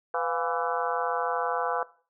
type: harmonic tone with a mistuned harmonic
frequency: 166.4 Hz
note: E3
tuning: 17 cents sharp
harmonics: 3 / 4 / 5 / 6 / 7 / 8 / 9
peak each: -31 / -32 / -33 / -34 / -34 / -35 / -36 dBFS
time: 0.14-1.83 s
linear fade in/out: 2 ms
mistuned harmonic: 4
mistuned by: +86 cents
effects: noise-tail reverb RT60 0.4 s tail -19 dB re dry

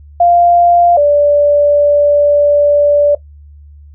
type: tone pair in turn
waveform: sine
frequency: 696 / 581.9 Hz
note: F5 / D5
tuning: -6 / -16 cents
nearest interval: minor third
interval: 310 cents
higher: first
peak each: -5 dBFS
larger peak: neither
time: 0.2-0.97 / 0.97-3.15 s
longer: second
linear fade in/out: 5 ms
effects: noise-tail reverb RT60 0.1 s tail -17 dB re dry + added 73 Hz sine -34 dBFS peak until 3.94 s

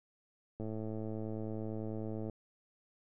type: click train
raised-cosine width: 2 ms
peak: -28 dBFS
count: 186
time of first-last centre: 0.6-2.297 s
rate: 109 Hz
effects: none

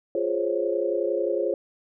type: chord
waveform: sine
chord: Db major seventh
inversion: first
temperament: equal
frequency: 349.2 / 415.3 / 523.3 / 554.4 Hz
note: F4 / Ab4 / C5 / Db5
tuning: 0 / 0 / 0 / 0 cents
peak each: -28 dBFS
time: 0.15-1.54 s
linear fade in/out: 2 ms
effects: none

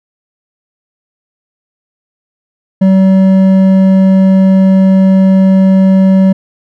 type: tone with hard clipping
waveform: triangle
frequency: 190.6 Hz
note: G3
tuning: 48 cents flat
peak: -5 dBFS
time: 2.81-6.33 s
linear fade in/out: 10 ms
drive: 10 dB
effects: none

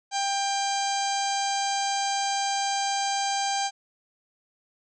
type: harmonic tone with a mistuned harmonic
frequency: 793 Hz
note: G5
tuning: 20 cents sharp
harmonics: 1 / 2 / 3 / 4 / 5 / 6 / 7 / 8 / 9 / 10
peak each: -26 / -36 / -38 / -36 / -38 / -35 / -44 / -34 / -41 / -42 dBFS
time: 0.11-3.71 s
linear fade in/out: 50 ms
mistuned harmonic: 9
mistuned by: +17 cents
effects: none

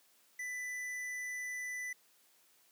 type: tone with hard clipping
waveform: triangle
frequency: 1991 Hz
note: B6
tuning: 14 cents sharp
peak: -40 dBFS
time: 0.39-1.93 s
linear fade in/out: 5 ms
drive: 14 dB
effects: white hiss -68 dBFS RMS until 2.71 s + high-pass 200 Hz 12 dB/octave

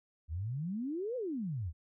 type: exponential two-way sweep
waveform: sine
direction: up then down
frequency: 72.8 to 523.3 to 72.8 Hz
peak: -34 dBFS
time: 0.28-1.73 s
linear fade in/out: 50 ms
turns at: 1.16 s
effects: none

